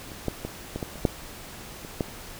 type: clicks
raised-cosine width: 2 ms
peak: -27 / -12 / -17 / -17 / -16 / -26 / -6 / -26 / -11 dBFS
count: 9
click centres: 0.118 / 0.283 / 0.45 / 0.76 / 0.828 / 0.957 / 1.052 / 1.849 / 2.008 s
effects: pink hiss -42 dBFS RMS until 2.39 s